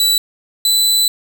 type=tone pair in turn; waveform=sawtooth; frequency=3951 / 3995 Hz; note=B7 / B7; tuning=0 / +19 cents; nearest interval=unison; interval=19 cents; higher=second; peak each=-8 dBFS; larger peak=neither; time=0-0.18 / 0.65-1.08 s; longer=second; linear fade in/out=2 ms; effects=none